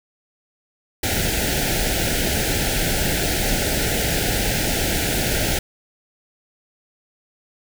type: band-stop noise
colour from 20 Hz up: pink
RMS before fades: -21 dBFS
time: 1.03-5.59 s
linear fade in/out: 5 ms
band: 860 to 1400 Hz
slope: 96 dB/octave
effects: none